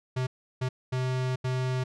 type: tone bursts at uneven times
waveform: square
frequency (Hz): 128.4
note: C3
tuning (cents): -32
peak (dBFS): -27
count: 4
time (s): 0.16-0.27 / 0.61-0.69 / 0.92-1.36 / 1.44-1.84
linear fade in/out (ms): 10
effects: low-pass 6000 Hz 12 dB/octave